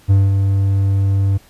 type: tone with ADSR envelope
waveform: triangle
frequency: 98 Hz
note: G2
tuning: in tune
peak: -5 dBFS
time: 0.08-1.38 s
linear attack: 27 ms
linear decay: 200 ms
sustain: -5 dB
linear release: 14 ms
effects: pink hiss -49 dBFS RMS until 1.49 s + resampled to 32000 Hz